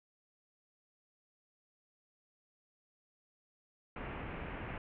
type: low-pass noise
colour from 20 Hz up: pink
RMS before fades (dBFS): -43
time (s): 3.96-4.78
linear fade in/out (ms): 2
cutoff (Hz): 2700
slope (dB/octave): 48
effects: none